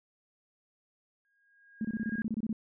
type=tone with exponential growth; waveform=sine; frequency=1632 Hz; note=G#6; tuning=31 cents flat; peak=-35 dBFS; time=1.25-2.22 s; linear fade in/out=0 ms; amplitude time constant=210 ms
type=tone bursts; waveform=sine; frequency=220 Hz; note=A3; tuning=in tune; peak=-29 dBFS; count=12; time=1.81-2.529 s; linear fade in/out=2 ms; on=37 ms; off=25 ms
effects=none